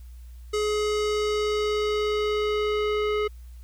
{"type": "tone with low-pass filter sweep", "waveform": "square", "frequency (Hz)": 421.7, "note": "G#4", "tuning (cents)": 26, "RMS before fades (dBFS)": -25, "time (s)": [0.53, 3.28], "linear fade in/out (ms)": 10, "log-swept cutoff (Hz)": [7300, 2600], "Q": 1.2, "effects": ["added 60 Hz sine -40 dBFS peak until 3.63 s", "white hiss -62 dBFS RMS until 3.63 s"]}